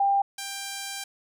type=tone pair in turn; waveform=sine / 5% pulse; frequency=795 / 791.1 Hz; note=G5 / G5; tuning=+24 / +16 cents; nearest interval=unison; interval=8 cents; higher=first; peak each=-19 / -21 dBFS; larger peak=first; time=0-0.22 / 0.38-1.04 s; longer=second; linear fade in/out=5 ms; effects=none